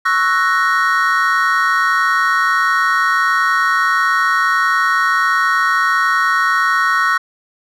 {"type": "chord", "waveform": "triangle", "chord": "F# dominant seventh", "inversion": "second", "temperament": "equal", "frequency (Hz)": [1108.7, 1318.5, 1480, 1864.7], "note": ["C#6", "E6", "F#6", "A#6"], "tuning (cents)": [0, 0, 0, 0], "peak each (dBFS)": -16, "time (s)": [0.05, 7.18], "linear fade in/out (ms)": 10, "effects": []}